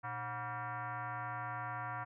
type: tone with frequency modulation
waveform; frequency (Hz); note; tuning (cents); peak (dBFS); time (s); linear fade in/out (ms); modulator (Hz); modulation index
sine; 119.4; A#2; +42; -38; 0.03-2.05; 20; 423; 3.6
effects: none